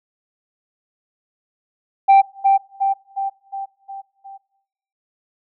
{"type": "tone with echo", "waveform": "sine", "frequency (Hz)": 784, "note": "G5", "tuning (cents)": 0, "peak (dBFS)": -4, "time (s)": [2.08, 2.22], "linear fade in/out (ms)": 20, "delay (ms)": 360, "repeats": 6, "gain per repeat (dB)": -5, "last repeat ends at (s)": 4.38, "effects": ["noise-tail reverb RT60 0.8 s tail -21 dB re dry", "tanh soft clip ceiling -6 dBFS"]}